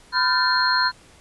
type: tone cluster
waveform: sine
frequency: 1007 / 1405 / 1546 / 1766 / 4232 Hz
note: B5 / F6 / G6 / A6 / C8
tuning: +33 / +10 / -24 / +6 / +19 cents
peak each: -21 / -25 / -24 / -29 / -22 dBFS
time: 0.12-0.92 s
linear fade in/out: 50 ms
effects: pink hiss -51 dBFS RMS until 1.2 s + resampled to 24000 Hz